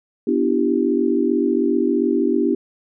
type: chord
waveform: sine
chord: E minor seventh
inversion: second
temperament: equal with one note detuned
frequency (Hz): 246.9 / 293.7 / 336.6 / 392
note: B3 / D4 / E4 / G4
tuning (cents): 0 / 0 / +36 / 0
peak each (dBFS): -21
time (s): 0.27-2.55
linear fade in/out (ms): 5
effects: none